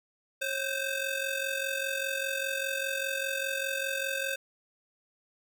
20% pulse ring-modulated tone, 1043 Hz, C6, 6 cents flat, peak -22 dBFS, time 0.41-4.36 s, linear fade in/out 10 ms, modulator 499 Hz, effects none

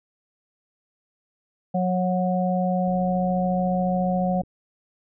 harmonic tone, 182.7 Hz, F#3, 22 cents flat, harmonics 1 / 3 / 4, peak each -22 / -27 / -26 dBFS, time 1.74-4.42 s, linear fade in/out 10 ms
click train, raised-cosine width 3 ms, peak -32 dBFS, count 103, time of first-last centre 2.88-4.435 s, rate 65.6 Hz
effects none

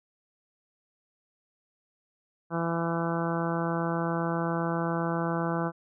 harmonic tone, 167.5 Hz, E3, 28 cents sharp, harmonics 1 / 2 / 3 / 4 / 5 / 6 / 7 / 8 / 9, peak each -30 / -33 / -35 / -36 / -37 / -38 / -38 / -39 / -40 dBFS, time 2.5-5.72 s, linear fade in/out 50 ms, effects none

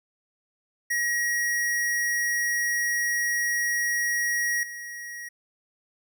square tone with level steps, 1900 Hz, A#6, 33 cents sharp, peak -24 / -36 dBFS, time 0.9-5.29 s, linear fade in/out 10 ms, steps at 4.63 s, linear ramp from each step 2 ms, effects none

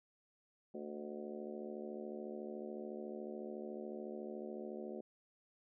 harmonic tone with a mistuned harmonic, 73.9 Hz, D2, 11 cents sharp, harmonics 3 / 4 / 5 / 6 / 7 / 8 / 9 / 10, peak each -48 / -55 / -47 / -53 / -51 / -53 / -63 / -60 dBFS, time 0.74-5.01 s, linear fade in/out 5 ms, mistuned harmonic 8, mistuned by +48 cents, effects none

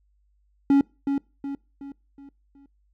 triangle tone with echo, 278.5 Hz, C#4, 8 cents sharp, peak -12 dBFS, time 0.7-0.81 s, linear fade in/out 2 ms, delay 370 ms, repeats 5, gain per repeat -7 dB, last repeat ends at 2.66 s, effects noise-tail reverb RT60 0.3 s tail -24 dB re dry + added 50 Hz sine -62 dBFS peak until 2.93 s

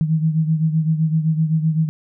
sine beating tone pair, 157.4 / 165.2 Hz, D#3 / E3, +20 / +4 cents, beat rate 7.8 Hz, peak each -16 / -22 dBFS, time 0.01-1.89 s, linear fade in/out 0 ms, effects none

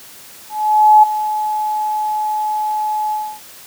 sine tone with ADSR envelope, 853 Hz, G#5, 46 cents sharp, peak -3 dBFS, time 0.49-3.4 s, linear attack 540 ms, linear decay 11 ms, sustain -13 dB, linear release 280 ms, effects white hiss -39 dBFS RMS until 3.66 s + high-pass 60 Hz 12 dB/octave

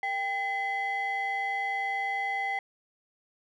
triangle ring-modulated tone, 622.3 Hz, D#5, in tune, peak -23 dBFS, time 0.03-2.59 s, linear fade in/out 2 ms, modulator 1410 Hz, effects none

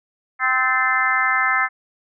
harmonic tone with a mistuned harmonic, 259.5 Hz, C4, 14 cents flat, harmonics 3 / 4 / 5 / 6 / 7 / 8, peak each -27 / -26 / -21 / -26 / -21 / -22 dBFS, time 0.39-1.69 s, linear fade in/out 50 ms, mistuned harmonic 7, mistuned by -49 cents, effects none

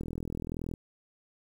click train, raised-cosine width 3 ms, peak -23 dBFS, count 31, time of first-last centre 0.01-0.738 s, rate 41.2 Hz, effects 9-bit

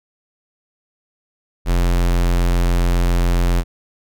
square tone, 43.65 Hz, F1, in tune, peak -14 dBFS, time 1.65-3.64 s, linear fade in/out 50 ms, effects none

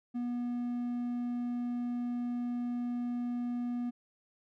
triangle tone, 242.4 Hz, B3, 32 cents flat, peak -30 dBFS, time 0.14-3.91 s, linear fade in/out 20 ms, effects none

